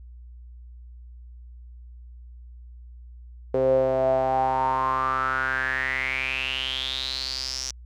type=tone with band-pass filter sweep; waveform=sawtooth; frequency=131.2 Hz; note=C3; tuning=5 cents sharp; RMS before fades=-25 dBFS; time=3.54-7.71 s; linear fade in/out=2 ms; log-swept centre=470 to 5800 Hz; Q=8.7; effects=added 60 Hz sine -41 dBFS peak until 7.85 s